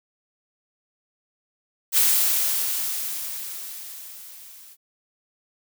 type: noise with level ramp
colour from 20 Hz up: blue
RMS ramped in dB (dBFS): -17 to -47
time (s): 1.92-4.77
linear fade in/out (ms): 50
effects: none